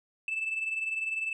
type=tone pair together; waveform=sine; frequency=2634 / 2654 Hz; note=E7 / E7; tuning=-2 / +11 cents; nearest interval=unison; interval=13 cents; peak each=-29 / -35 dBFS; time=0.28-1.33 s; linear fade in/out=2 ms; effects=tanh soft clip ceiling -26 dBFS